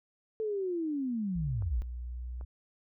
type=linear sweep; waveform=sine; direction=down; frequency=445.2 to 43.65 Hz; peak=-30 dBFS; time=0.4-1.82 s; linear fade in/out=0 ms
type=tone with pitch glide; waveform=sine; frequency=60.7 to 61.23 Hz; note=B1 to B1; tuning=-29 to -14 cents; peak=-36 dBFS; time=1.35-2.45 s; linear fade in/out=10 ms; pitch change=+15 cents; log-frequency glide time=2.06-2.22 s
type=clicks; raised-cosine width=1 ms; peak=-37 dBFS; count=2; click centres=1.623 / 2.411 s
effects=none